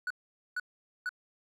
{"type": "tone bursts", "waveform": "triangle", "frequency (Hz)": 1476, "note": "F#6", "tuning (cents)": -5, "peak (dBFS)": -29, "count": 3, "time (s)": [0.07, 1.092], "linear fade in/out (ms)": 2, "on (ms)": 34, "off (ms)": 460, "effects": []}